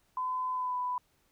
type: tone with pitch glide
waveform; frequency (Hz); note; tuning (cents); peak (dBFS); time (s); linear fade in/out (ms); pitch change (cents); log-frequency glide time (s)
sine; 1015 to 994.7; B5 to B5; +47 to +12; -30; 0.17-0.98; 2; -35; 0.52-0.77
effects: pink hiss -71 dBFS RMS until 1.31 s